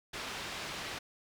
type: low-pass noise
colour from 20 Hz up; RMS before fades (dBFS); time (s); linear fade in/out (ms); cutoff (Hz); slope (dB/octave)
white; -41; 0.13-0.99; 10; 3700; 12
effects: none